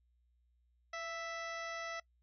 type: harmonic tone with a mistuned harmonic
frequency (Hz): 659.3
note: E5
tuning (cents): 0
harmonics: 1 / 2 / 3 / 4 / 5 / 6 / 7 / 8 / 9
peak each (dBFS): -45 / -45 / -45 / -54 / -56 / -57 / -61 / -56 / -56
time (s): 0.93-2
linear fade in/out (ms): 5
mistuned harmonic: 1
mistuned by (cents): +29
effects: noise-tail reverb RT60 0.1 s tail -22 dB re dry + added 60 Hz sine -70 dBFS peak until 2.22 s